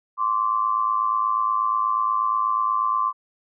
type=tone pair together; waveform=sine; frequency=1046.5 / 1154.8 Hz; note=C6 / D6; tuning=0 / -30 cents; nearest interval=major second; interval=170 cents; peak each=-22 dBFS; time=0.17-3.13 s; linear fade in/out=50 ms; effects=none